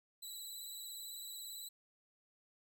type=tone with vibrato; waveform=15% pulse; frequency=3951 Hz; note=B7; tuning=in tune; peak=-39 dBFS; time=0.22-1.69 s; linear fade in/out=10 ms; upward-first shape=sine; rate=18 Hz; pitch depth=36 cents each way; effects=13-bit